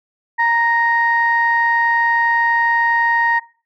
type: tone pair together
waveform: sine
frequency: 932.4 / 1864.7 Hz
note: A#5 / A#6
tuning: 0 / 0 cents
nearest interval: octave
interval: 1200 cents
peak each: -15 dBFS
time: 0.38-3.4 s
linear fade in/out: 20 ms
effects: noise-tail reverb RT60 0.4 s tail -20 dB re dry + tanh soft clip ceiling -5 dBFS